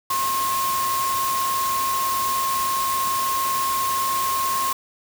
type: tone in noise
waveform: sine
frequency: 1072 Hz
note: C6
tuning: 42 cents sharp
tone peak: -21 dBFS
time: 0.1-4.73 s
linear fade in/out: 5 ms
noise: white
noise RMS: -28 dBFS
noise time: 0.1-4.73 s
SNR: +4 dB
effects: none